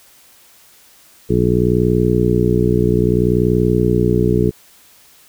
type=harmonic tone; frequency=60.6 Hz; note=B1; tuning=32 cents flat; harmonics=1 / 2 / 3 / 4 / 5 / 6 / 7; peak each=-22 / -18 / -18 / -23 / -22 / -19 / -18 dBFS; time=1.29-4.51 s; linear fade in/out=20 ms; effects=white hiss -48 dBFS RMS until 5.28 s